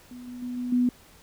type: tone with level steps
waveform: sine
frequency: 246.9 Hz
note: B3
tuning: in tune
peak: -39 / -36 / -30 / -28 / -19 dBFS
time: 0.11-0.89 s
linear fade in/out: 2 ms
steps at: 0.27 / 0.42 / 0.57 / 0.72 s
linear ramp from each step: 5 ms
effects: pink hiss -54 dBFS RMS until 1.22 s